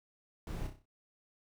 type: noise with echo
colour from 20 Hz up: brown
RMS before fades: -39 dBFS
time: 0.47-0.67 s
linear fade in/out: 2 ms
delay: 31 ms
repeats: 6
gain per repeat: -6 dB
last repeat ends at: 0.856 s
effects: none